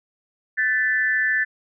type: tone with amplitude modulation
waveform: sine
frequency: 1760 Hz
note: A6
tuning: in tune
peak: -14 dBFS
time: 0.57-1.45 s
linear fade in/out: 20 ms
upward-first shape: sine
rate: 234 Hz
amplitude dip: 85%
effects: none